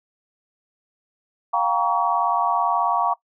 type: chord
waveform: sine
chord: G half-diminished seventh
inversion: third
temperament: just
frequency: 705.6 / 784 / 940.8 / 1128.9 Hz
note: F5 / G5 / Bb5 / Db6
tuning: +18 / 0 / +16 / +31 cents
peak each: -24 / -26 / -22 / -22 dBFS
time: 1.53-3.14 s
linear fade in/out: 10 ms
effects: noise-tail reverb RT60 0.1 s tail -20 dB re dry